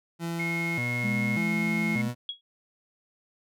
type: tone with vibrato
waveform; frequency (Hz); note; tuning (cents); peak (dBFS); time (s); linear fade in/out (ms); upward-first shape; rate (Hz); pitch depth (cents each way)
30% pulse; 143; D3; -46; -27; 0.19-2.15; 50; square; 0.85; 280
type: tone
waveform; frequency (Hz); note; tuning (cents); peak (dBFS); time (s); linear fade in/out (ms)
sine; 2158; C#7; -47; -29; 0.39-2.02; 10
type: tone with pitch glide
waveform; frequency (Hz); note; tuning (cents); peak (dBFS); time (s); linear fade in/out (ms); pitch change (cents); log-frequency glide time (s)
sine; 207.7 to 215.6; G#3 to A3; 0 to -35; -27; 1.03-2.09; 20; +65; 1.23-1.7
type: tone with exponential decay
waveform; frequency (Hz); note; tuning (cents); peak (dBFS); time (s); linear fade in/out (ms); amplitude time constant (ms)
sine; 3322; G#7; 0; -27; 2.29-2.41; 2; 24
effects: none